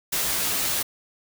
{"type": "noise with comb filter", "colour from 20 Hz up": "white", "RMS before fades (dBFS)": -25, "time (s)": [0.12, 0.83], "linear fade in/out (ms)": 10, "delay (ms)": 13, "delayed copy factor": -0.5, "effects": []}